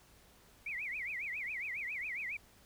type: tone with vibrato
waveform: sine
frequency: 2217 Hz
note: C#7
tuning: in tune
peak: -37 dBFS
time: 0.66-2.37 s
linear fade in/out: 5 ms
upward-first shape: triangle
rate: 7.3 Hz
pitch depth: 280 cents each way
effects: added 56 Hz sine -70 dBFS peak until 2.65 s + pink hiss -63 dBFS RMS until 2.65 s